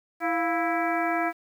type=harmonic tone with a mistuned harmonic; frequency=329.6 Hz; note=E4; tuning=in tune; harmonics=1 / 2 / 3 / 4 / 5 / 6 / 7; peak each=-29 / -27 / -34 / -32 / -33 / -36 / -35 dBFS; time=0.2-1.33 s; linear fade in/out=50 ms; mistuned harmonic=2; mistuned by=+96 cents; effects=9-bit